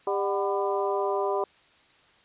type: harmonic tone with a mistuned harmonic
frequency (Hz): 199.7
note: G3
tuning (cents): +32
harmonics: 2 / 3 / 4 / 5 / 6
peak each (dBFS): -27 / -31 / -32 / -31 / -38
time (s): 0.07-1.44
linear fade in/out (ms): 2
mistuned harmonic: 4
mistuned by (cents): -100
effects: white hiss -59 dBFS RMS until 2.24 s + resampled to 8000 Hz